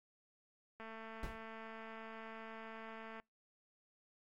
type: click train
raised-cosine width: 0.5 ms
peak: -36 dBFS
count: 536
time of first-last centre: 0.8-3.199 s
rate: 223 Hz
type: noise with exponential decay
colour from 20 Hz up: brown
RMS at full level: -39 dBFS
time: 1.23-1.45 s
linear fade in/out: 2 ms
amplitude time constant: 47 ms
effects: noise-tail reverb RT60 0.2 s tail -26 dB re dry + AAC 64 kbps